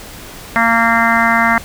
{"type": "harmonic tone", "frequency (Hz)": 230, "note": "A#3", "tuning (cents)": -23, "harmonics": [1, 3, 4, 5, 6, 7, 8, 9], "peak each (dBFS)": [-18, -18, -18, -18, -18, -18, -18, -18], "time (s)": [0.56, 1.58], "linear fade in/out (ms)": 0, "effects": ["pink hiss -33 dBFS RMS until 1.64 s"]}